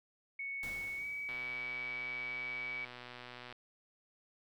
sine tone with pitch glide, 2217 to 2275 Hz, C#7 to C#7, 0 to +44 cents, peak -38 dBFS, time 0.39-2.85 s, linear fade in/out 5 ms, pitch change +44 cents, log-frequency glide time 0.97-1.05 s
pink noise with exponential decay, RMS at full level -48 dBFS, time 0.63-2.06 s, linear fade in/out 1 ms, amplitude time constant 310 ms
click train, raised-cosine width 0.3 ms, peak -32 dBFS, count 276, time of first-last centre 1.29-3.526 s, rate 123 Hz
effects none

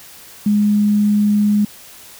sine tone, 207.7 Hz, G#3, in tune, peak -11 dBFS, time 0.46-1.65 s, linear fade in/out 5 ms, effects white hiss -40 dBFS RMS until 2.19 s

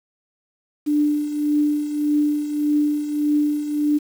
sine tone with tremolo, 296.4 Hz, D4, 16 cents sharp, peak -14 dBFS, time 0.86-3.99 s, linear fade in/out 20 ms, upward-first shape triangle, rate 1.7 Hz, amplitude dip 70%, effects 7-bit

